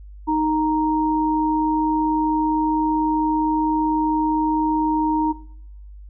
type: tone pair together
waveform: sine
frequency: 311.1 / 932.2 Hz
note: D#4 / A#5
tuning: 0 / 0 cents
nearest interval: octave + perfect fifth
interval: 1900 cents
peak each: -20 dBFS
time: 0.27-5.33 s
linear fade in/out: 20 ms
effects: noise-tail reverb RT60 0.8 s tail -21 dB re dry + added 50 Hz sine -37 dBFS peak until 6.09 s